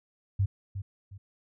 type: tone with echo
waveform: sine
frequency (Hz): 98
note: G2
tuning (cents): 0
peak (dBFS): -22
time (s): 0.39-0.46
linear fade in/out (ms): 10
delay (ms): 360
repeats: 2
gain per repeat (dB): -10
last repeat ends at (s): 1.18
effects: none